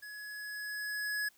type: tone with level ramp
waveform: square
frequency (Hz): 1686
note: G#6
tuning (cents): +26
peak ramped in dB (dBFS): -45 to -32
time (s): 0.02-1.29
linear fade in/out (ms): 10
effects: white hiss -66 dBFS RMS until 1.37 s